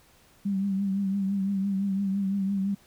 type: tone with vibrato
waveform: sine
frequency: 196 Hz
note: G3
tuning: in tune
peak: -24 dBFS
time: 0.45-2.75 s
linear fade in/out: 10 ms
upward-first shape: triangle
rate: 5.9 Hz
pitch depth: 56 cents each way
effects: pink hiss -59 dBFS RMS until 2.86 s